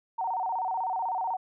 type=tone with vibrato; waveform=sine; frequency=830.6 Hz; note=G#5; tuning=in tune; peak=-27 dBFS; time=0.18-1.37 s; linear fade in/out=10 ms; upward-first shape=square; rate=16 Hz; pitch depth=180 cents each way; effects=none